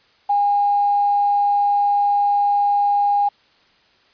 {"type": "tone with quantisation", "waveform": "sine", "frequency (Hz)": 814, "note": "G#5", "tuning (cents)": -35, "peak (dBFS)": -14, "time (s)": [0.29, 3.29], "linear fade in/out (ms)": 10, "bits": 7, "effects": ["white hiss -56 dBFS RMS until 4.13 s", "resampled to 11025 Hz"]}